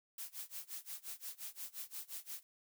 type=noise with tremolo; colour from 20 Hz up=blue; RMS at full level=-44 dBFS; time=0.18-2.43 s; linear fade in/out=2 ms; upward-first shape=sine; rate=5.7 Hz; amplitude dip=95%; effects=none